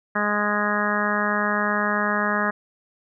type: harmonic tone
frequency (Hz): 207.7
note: G#3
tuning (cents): 0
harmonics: 1 / 2 / 3 / 4 / 5 / 6 / 7 / 8 / 9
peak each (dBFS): -27 / -32 / -29 / -32 / -29 / -27 / -31 / -26 / -31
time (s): 0.15-2.51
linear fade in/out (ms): 10
effects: none